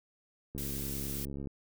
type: click train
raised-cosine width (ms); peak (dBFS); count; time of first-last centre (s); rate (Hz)
3; -28; 65; 0.55-1.472; 69.4
type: noise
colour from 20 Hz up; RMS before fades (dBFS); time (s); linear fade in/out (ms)
blue; -40; 0.58-1.25; 0
effects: none